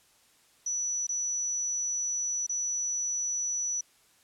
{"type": "tone with dropouts", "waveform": "sine", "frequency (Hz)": 5920, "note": "F#8", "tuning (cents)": 0, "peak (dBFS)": -28, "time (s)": [0.66, 3.81], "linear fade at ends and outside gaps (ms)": 5, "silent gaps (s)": [[1.069, 1.09], [2.466, 2.493]], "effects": ["white hiss -63 dBFS RMS until 4.23 s", "low-pass 11000 Hz 12 dB/octave"]}